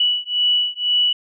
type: beating tone pair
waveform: sine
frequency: 2948 / 2950 Hz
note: F#7 / F#7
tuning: -7 / -6 cents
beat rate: 2 Hz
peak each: -19 / -19 dBFS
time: 0-1.13 s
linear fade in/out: 5 ms
effects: none